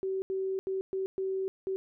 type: tone bursts at uneven times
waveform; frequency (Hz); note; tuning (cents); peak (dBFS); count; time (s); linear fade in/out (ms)
sine; 382.1; G4; -44; -29; 6; 0.03-0.22 / 0.3-0.59 / 0.67-0.81 / 0.93-1.06 / 1.18-1.48 / 1.67-1.76; 0
effects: none